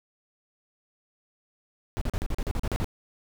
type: noise bursts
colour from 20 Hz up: brown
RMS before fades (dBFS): -27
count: 11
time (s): 1.97-2.844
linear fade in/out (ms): 0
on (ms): 44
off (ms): 39
effects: none